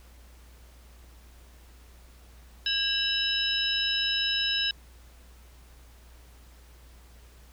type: tone cluster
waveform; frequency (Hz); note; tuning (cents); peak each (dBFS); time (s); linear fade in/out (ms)
sine; 1631 / 2718 / 2992 / 3865 / 5190; G#6 / F7 / F#7 / B7 / E8; -32 / -48 / +19 / -38 / -28; -33 / -35 / -31 / -28 / -32; 2.66-4.71; 2
effects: added 60 Hz sine -50 dBFS peak until 7.52 s + pink hiss -58 dBFS RMS until 7.52 s